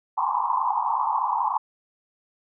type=band-pass noise; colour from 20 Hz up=pink; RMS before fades=-24 dBFS; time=0.17-1.58 s; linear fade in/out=10 ms; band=820 to 1100 Hz; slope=96 dB/octave; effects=none